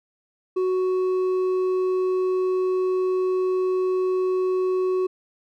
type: tone with hard clipping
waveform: sine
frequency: 370.9 Hz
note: F#4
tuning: 4 cents sharp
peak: -21 dBFS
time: 0.56-5.07 s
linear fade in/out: 10 ms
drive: 4 dB
effects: none